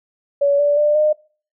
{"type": "tone with pitch steps", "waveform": "sine", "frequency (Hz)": [567, 580.6, 594.5, 608.7], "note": ["C#5", "D5", "D5", "D#5"], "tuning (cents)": [39, -20, 21, -38], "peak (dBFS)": -12, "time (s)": [0.41, 1.13], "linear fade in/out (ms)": 10, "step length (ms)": 180, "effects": ["noise-tail reverb RT60 0.4 s tail -23 dB re dry"]}